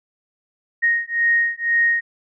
sine beating tone pair, 1864.7 / 1866.7 Hz, A#6 / A#6, 0 / +2 cents, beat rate 2 Hz, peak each -19 dBFS, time 0.82-2.01 s, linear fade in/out 20 ms, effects none

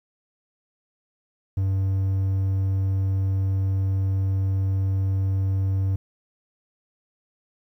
triangle tone, 96.2 Hz, G2, 32 cents flat, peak -18 dBFS, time 1.57-5.96 s, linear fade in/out 5 ms, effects 10-bit

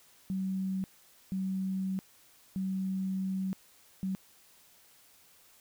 sine tone bursts at uneven times, 190 Hz, F#3, 46 cents sharp, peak -30 dBFS, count 4, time 0.3-0.84 / 1.32-1.99 / 2.56-3.53 / 4.03-4.15 s, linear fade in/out 0 ms, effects white hiss -61 dBFS RMS until 5.6 s

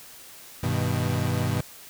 35% pulse chord, G augmented, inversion none, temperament equal, 98 / 123.47 / 155.56 Hz, G2 / B2 / D#3, 0 / 0 / 0 cents, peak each -26 / -25 / -28 dBFS, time 0.63-1.61 s, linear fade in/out 5 ms, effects white hiss -46 dBFS RMS until 1.89 s

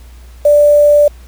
sine tone with quantisation, 587.3 Hz, D5, in tune, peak -4 dBFS, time 0.45-1.08 s, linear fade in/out 5 ms, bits 5, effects added 60 Hz sine -33 dBFS peak until 1.27 s + pink hiss -46 dBFS RMS until 1.27 s

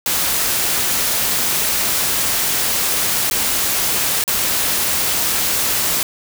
white noise with dropouts, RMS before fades -18 dBFS, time 0.06-6.03 s, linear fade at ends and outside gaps 1 ms, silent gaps 3.3-3.311 / 4.239-4.278 s, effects none

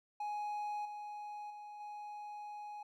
triangle tone with level steps, 834 Hz, G#5, 7 cents sharp, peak -35 / -41 / -45 / -42 dBFS, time 0.2-2.83 s, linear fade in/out 5 ms, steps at 0.85 / 1.5 / 1.8 s, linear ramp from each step 5 ms, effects none

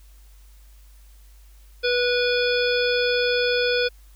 harmonic tone with a mistuned harmonic, 489.6 Hz, B4, 15 cents flat, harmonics 1 / 3 / 5 / 7 / 9 / 10, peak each -21 / -26 / -28 / -29 / -31 / -31 dBFS, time 1.83-3.89 s, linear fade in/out 20 ms, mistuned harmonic 10, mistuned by +52 cents, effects added 50 Hz sine -46 dBFS peak until 4.15 s + white hiss -59 dBFS RMS until 4.15 s

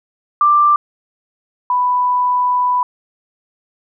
sine tone pair in turn, 1181 / 991.4 Hz, D6 / B5, +9 / +6 cents, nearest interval minor third, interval 303 cents, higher first, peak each -8 / -12 dBFS, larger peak first, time 0.41-0.76 / 1.7-2.83 s, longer second, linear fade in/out 2 ms, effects none

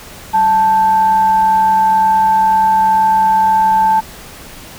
sine tone with frequency modulation, 879 Hz, A5, 2 cents flat, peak -8 dBFS, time 0.33-4.01 s, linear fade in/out 20 ms, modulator 689 Hz, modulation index 0.2, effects pink hiss -34 dBFS RMS until 4.78 s

